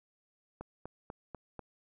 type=click train; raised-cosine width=1 ms; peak=-28 dBFS; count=5; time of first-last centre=0.61-1.593 s; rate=4.07 Hz; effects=none